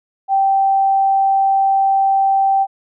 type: tone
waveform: sine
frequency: 780 Hz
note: G5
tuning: 9 cents flat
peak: -11 dBFS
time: 0.28-2.67 s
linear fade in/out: 50 ms
effects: none